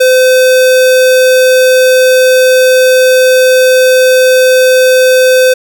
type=tone; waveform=square; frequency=512 Hz; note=C5; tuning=38 cents flat; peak=-4 dBFS; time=0-5.54 s; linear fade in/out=10 ms; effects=none